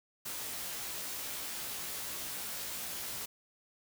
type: noise with comb filter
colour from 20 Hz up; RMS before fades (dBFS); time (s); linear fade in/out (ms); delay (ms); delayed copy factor
white; -40; 0.25-3.26; 10; 17; +0.9
effects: none